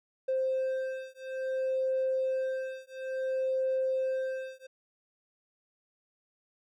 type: beating tone pair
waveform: triangle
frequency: 523.3 / 523.88 Hz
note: C5 / C5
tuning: 0 / +2 cents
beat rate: 0.58 Hz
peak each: -29 dBFS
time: 0.28-4.67 s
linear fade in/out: 10 ms
effects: tanh soft clip ceiling -23 dBFS